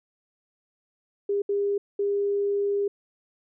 sine tone bursts at uneven times, 403.5 Hz, G#4, 50 cents flat, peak -22 dBFS, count 3, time 1.29-1.42 / 1.49-1.78 / 1.99-2.88 s, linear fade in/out 5 ms, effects none

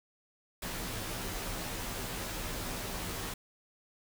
pink noise with comb filter, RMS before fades -38 dBFS, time 0.62-3.34 s, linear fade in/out 5 ms, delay 14 ms, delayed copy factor -0.75, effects none

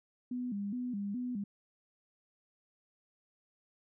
sine tone with vibrato, 223.6 Hz, A3, 28 cents sharp, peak -34 dBFS, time 0.31-1.44 s, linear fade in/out 5 ms, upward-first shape square, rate 2.4 Hz, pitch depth 180 cents each way, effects none

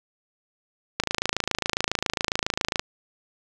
click train, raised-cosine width 0.2 ms, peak -5 dBFS, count 50, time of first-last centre 1-2.795 s, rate 27.3 Hz, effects none

